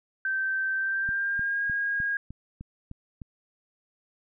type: tone with pitch glide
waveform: sine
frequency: 1554 to 1632.2 Hz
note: G6 to G#6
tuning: -16 to -31 cents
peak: -25 dBFS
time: 0.25-2.17 s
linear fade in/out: 2 ms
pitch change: +85 cents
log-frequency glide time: 0.74-1.64 s
type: click train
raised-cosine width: 5 ms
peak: -27 dBFS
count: 8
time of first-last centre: 1.09-3.218 s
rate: 3.29 Hz
effects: none